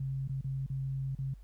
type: tone with dropouts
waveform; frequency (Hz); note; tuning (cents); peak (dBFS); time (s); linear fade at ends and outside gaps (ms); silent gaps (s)
sine; 134.5; C3; +48; -32; 0-1.34; 5; 0.277-0.293 / 0.412-0.443 / 0.664-0.699 / 1.151-1.187
effects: added 48 Hz sine -48 dBFS peak until 1.43 s + pink hiss -72 dBFS RMS until 1.43 s